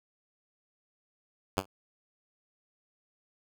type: tone with exponential decay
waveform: 5% pulse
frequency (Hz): 95.8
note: G2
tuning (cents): -39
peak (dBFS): -13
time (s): 1.57-1.66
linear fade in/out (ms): 5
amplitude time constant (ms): 18
effects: none